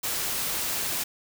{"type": "noise", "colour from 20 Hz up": "white", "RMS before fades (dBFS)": -29, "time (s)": [0.03, 1.04], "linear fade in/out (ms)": 10, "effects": []}